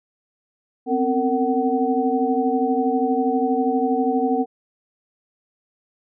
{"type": "tone cluster", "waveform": "sine", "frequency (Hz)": [253.6, 266, 458, 752], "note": ["B3", "C4", "A#4", "F#5"], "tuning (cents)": [46, 29, -31, 28], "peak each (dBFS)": -23, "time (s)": [0.86, 4.46], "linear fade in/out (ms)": 50, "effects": []}